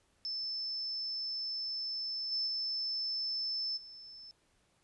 sine tone with level steps, 5274 Hz, E8, in tune, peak -35 / -31 / -33 / -48 dBFS, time 0.25-4.31 s, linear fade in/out 0 ms, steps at 2.31 / 2.46 / 3.76 s, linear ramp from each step 20 ms, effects pink hiss -72 dBFS RMS until 4.83 s + resampled to 24000 Hz

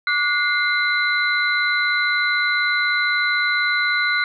sine tone cluster, 1161 / 1452 / 2094 / 4018 Hz, D6 / F#6 / C7 / B7, -20 / -33 / +1 / +29 cents, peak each -27 / -20 / -21 / -26 dBFS, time 0.07-4.24 s, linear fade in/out 2 ms, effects none

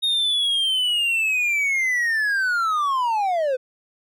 triangle linear sweep, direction down, 3729 to 493.9 Hz, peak -17 dBFS, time 0.02-3.57 s, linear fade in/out 20 ms, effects none

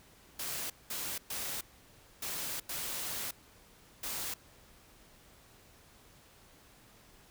white noise bursts at uneven times, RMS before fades -38 dBFS, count 6, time 0.39-0.7 / 0.9-1.18 / 1.3-1.61 / 2.22-2.6 / 2.69-3.31 / 4.03-4.34 s, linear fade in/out 5 ms, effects pink hiss -60 dBFS RMS until 7.3 s

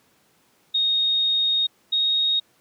sine tone pair in turn, 3722 / 3742 Hz, A#7 / A#7, -3 / +6 cents, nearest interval unison, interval 9 cents, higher second, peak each -18 dBFS, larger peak neither, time 0.74-1.67 / 1.92-2.4 s, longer first, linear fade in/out 10 ms, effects pink hiss -61 dBFS RMS until 2.6 s + high-pass 150 Hz 12 dB/octave

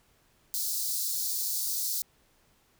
white high-pass noise, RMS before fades -31 dBFS, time 0.54-2.02 s, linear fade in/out 0 ms, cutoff 4100 Hz, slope 48 dB/octave, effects pink hiss -66 dBFS RMS until 2.79 s

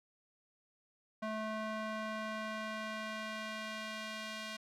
square tone with band-pass filter sweep, 217.3 Hz, A3, 21 cents flat, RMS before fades -41 dBFS, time 1.22-4.57 s, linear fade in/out 10 ms, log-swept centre 950 to 3100 Hz, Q 0.8, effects none

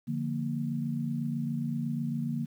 sine chord, Bb major, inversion first, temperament equal, 146.83 / 174.61 / 233.1 Hz, D3 / F3 / Bb3, 0 / 0 / 0 cents, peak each -33 / -37 / -32 dBFS, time 0.07-2.46 s, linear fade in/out 20 ms, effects 10-bit

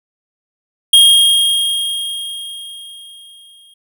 square tone with exponential decay, 3245 Hz, G#7, 41 cents flat, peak -4 dBFS, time 0.93-3.74 s, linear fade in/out 5 ms, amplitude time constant 610 ms, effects none

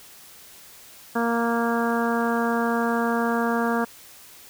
harmonic tone, 233.1 Hz, A#3, in tune, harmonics 1 / 2 / 3 / 4 / 5 / 6 / 7, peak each -24 / -27 / -29 / -30 / -31 / -32 / -32 dBFS, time 1.15-3.85 s, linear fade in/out 10 ms, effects white hiss -47 dBFS RMS until 4.49 s

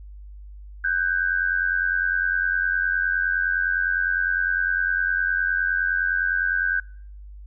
sine tone pair together, 1510.2 / 1600 Hz, F#6 / G6, +35 / +35 cents, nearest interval minor second, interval 100 cents, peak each -23 / -23 dBFS, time 0.84-6.8 s, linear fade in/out 5 ms, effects noise-tail reverb RT60 0.6 s tail -24 dB re dry + added 50 Hz sine -38 dBFS peak until 7.46 s

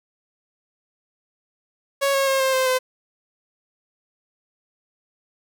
sawtooth tone with pitch steps, 554.4 / 545.8 / 537.4 / 529.1 / 520.9 / 512.8 Hz, C#5 / C#5 / C5 / C5 / C5 / C5, 0 / -27 / +46 / +19 / -8 / -35 cents, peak -14 dBFS, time 2.01-2.79 s, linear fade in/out 20 ms, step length 130 ms, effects none

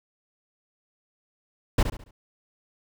brown noise with echo, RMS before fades -18 dBFS, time 1.78-1.83 s, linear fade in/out 5 ms, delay 70 ms, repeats 4, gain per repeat -9 dB, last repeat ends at 2.11 s, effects none

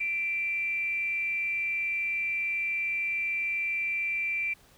sine tone with frequency modulation, 2349 Hz, D7, in tune, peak -27 dBFS, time 0-4.54 s, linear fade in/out 10 ms, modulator 342 Hz, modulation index 0.23, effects pink hiss -59 dBFS RMS until 4.77 s

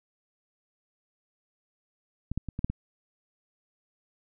clicks, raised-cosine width 5 ms, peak -19 / -16 / -22 / -20 / -12 / -19 dBFS, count 6, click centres 2.316 / 2.376 / 2.487 / 2.591 / 2.645 / 2.7 s, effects none

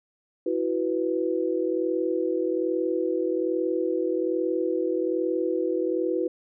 sine chord, E suspended second, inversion none, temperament just, 329.6 / 370.8 / 494.4 Hz, E4 / F#4 / B4, 0 / +4 / +2 cents, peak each -27 / -27 / -28 dBFS, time 0.46-6.28 s, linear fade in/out 5 ms, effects none

